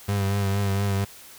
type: tone with vibrato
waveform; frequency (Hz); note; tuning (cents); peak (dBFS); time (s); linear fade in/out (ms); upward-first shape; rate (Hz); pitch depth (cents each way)
35% pulse; 99.3; G2; +23; -20; 0.08-1.05; 10; triangle; 4.3; 39
effects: white hiss -46 dBFS RMS until 1.38 s